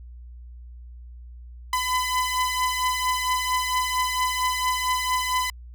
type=beating tone pair; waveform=sawtooth; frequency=1007 / 1011.4 Hz; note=B5 / B5; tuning=+33 / +41 cents; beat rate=4.4 Hz; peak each=-20 / -24 dBFS; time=1.73-5.5 s; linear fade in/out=2 ms; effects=added 60 Hz sine -39 dBFS peak until 5.74 s